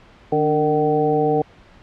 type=harmonic tone with a mistuned harmonic; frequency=152.4 Hz; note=D#3; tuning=36 cents flat; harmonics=1 / 2 / 3 / 4 / 5; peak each=-25 / -23 / -18 / -28 / -21 dBFS; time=0.32-1.42 s; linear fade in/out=5 ms; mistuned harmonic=2; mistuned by=-65 cents; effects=pink hiss -48 dBFS RMS until 1.82 s + low-pass 3000 Hz 12 dB/octave